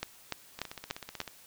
two click trains, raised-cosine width 0.2 ms, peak -23 / -15 dBFS, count 12 / 5, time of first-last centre 0.59-1.277 / 0.03-1.203 s, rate 16 / 3.41 Hz, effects white hiss -56 dBFS RMS until 1.46 s

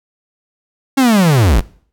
45% pulse linear sweep, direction down, 277.2 to 38.89 Hz, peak -8 dBFS, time 0.97-1.61 s, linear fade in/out 10 ms, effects noise-tail reverb RT60 0.5 s tail -21 dB re dry

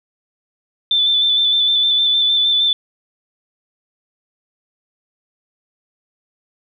sine tone with vibrato, 3520 Hz, A7, in tune, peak -12 dBFS, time 0.91-2.73 s, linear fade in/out 2 ms, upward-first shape square, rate 6.5 Hz, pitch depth 20 cents each way, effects none

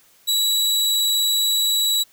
sawtooth tone, 3907 Hz, B7, 19 cents flat, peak -14 dBFS, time 0.27-2.04 s, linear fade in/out 20 ms, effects white hiss -55 dBFS RMS until 2.12 s

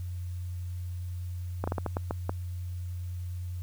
slowing click train, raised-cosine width 1 ms, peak -16 dBFS, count 8, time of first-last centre 1.64-2.294 s, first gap 35 ms, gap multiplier 1.32, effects added 89 Hz sine -33 dBFS peak until 3.62 s + white hiss -59 dBFS RMS until 3.62 s

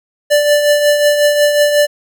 square tone with tremolo, 587.3 Hz, D5, in tune, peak -7 dBFS, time 0.3-1.87 s, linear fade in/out 20 ms, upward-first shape triangle, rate 5.5 Hz, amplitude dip 55%, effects none

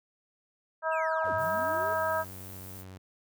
harmonic tone, 320 Hz, D#4, 49 cents sharp, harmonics 2 / 3 / 4 / 5, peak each -30 / -32 / -33 / -34 dBFS, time 0.82-2.25 s, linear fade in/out 50 ms
triangle linear two-way sweep, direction down then up, 2797 to 88.2 to 447.3 Hz, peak -39 dBFS, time 0.91-1.95 s, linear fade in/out 20 ms, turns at 1.34 s
sawtooth tone, 93.9 Hz, F#2, 26 cents sharp, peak -40 dBFS, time 1.24-2.98 s, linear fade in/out 10 ms
violet noise, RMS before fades -47 dBFS, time 1.37-2.85 s, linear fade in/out 50 ms
effects none

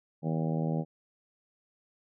harmonic tone, 79.8 Hz, D#2, 44 cents sharp, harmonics 2 / 3 / 4 / 5 / 6 / 7 / 8 / 9 / 10, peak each -29 / -35 / -39 / -43 / -40 / -40 / -47 / -45 / -44 dBFS, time 0.22-0.85 s, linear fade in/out 50 ms, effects none

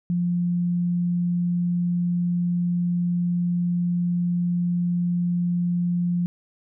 sine tone, 175.1 Hz, F3, 5 cents sharp, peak -20 dBFS, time 0.1-6.26 s, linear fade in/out 0 ms, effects none

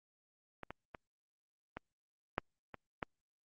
clicks, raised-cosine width 0.5 ms, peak -29 / -28 / -30 / -26 / -17 / -30 / -21 dBFS, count 7, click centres 0.633 / 0.706 / 0.948 / 1.77 / 2.381 / 2.743 / 3.028 s, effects Opus 48 kbps

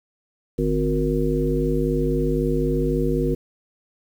harmonic tone with a mistuned harmonic, 51.91 Hz, G#1, in tune, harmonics 1 / 3 / 5 / 7 / 9, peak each -25 / -25 / -25 / -25 / -25 dBFS, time 0.58-3.35 s, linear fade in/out 10 ms, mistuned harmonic 3, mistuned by -18 cents, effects 8-bit

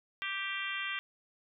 harmonic tone with a mistuned harmonic, 392 Hz, G4, in tune, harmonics 3 / 4 / 5 / 6 / 7 / 8 / 9, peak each -43 / -41 / -40 / -41 / -41 / -42 / -49 dBFS, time 0.22-0.99 s, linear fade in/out 0 ms, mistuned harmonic 8, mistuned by +26 cents, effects none

